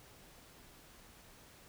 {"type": "silence", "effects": ["pink hiss -59 dBFS RMS until 1.68 s"]}